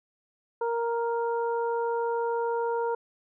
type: harmonic tone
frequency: 466.7 Hz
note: A#4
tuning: 2 cents sharp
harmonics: 1 / 2 / 3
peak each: -27 / -30 / -40 dBFS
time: 0.61-2.95 s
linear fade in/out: 5 ms
effects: none